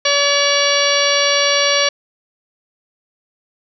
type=harmonic tone; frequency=570 Hz; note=C#5; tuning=48 cents sharp; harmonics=1 / 2 / 3 / 4 / 5 / 6 / 7 / 8 / 10; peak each=-18 / -22 / -22 / -21 / -21 / -22 / -24 / -21 / -22 dBFS; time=0.05-1.89 s; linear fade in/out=5 ms; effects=none